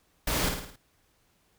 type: noise with echo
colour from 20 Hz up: pink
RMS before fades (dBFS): -28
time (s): 0.27-0.49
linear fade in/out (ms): 5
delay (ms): 54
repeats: 5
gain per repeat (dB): -5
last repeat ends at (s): 0.76
effects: pink hiss -68 dBFS RMS until 1.58 s